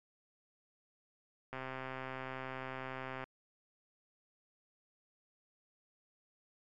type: click train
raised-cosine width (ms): 0.5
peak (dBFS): -27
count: 225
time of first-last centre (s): 1.53-3.24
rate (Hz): 131
effects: MP3 96 kbps